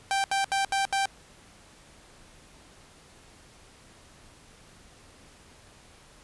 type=tone bursts; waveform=sawtooth; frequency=784 Hz; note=G5; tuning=in tune; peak=-20 dBFS; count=5; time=0.11-1.056 s; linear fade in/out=0 ms; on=130 ms; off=74 ms; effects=pink hiss -54 dBFS RMS until 6.23 s + resampled to 24000 Hz